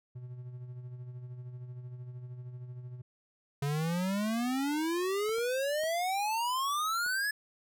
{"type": "tone with tremolo", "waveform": "triangle", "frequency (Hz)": 124.2, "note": "B2", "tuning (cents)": 10, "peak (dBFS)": -37, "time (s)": [0.15, 3.02], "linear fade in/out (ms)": 10, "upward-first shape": "sine", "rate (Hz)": 13, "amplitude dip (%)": 50}
{"type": "exponential sweep", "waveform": "square", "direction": "up", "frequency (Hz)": [139, 1724], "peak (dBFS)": -30, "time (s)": [3.62, 7.31], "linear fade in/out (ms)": 5}
{"type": "clicks", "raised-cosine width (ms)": 1, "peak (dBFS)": -37, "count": 4, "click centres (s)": [5.293, 5.384, 5.837, 7.063]}
{"effects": []}